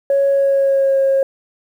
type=tone with pitch glide; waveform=sine; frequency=554.4 to 541.7 Hz; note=C#5 to C#5; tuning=0 to -40 cents; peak=-10 dBFS; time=0.1-1.23 s; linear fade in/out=2 ms; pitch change=-40 cents; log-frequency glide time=0.29-0.98 s; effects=tanh soft clip ceiling -8 dBFS + 8-bit